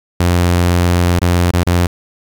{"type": "tone with dropouts", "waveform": "sawtooth", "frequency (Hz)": 87.8, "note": "F2", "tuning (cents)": 10, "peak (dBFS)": -6, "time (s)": [0.2, 1.87], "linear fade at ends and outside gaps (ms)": 5, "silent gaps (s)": [[1.193, 1.216], [1.513, 1.535], [1.634, 1.666]], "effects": ["8-bit"]}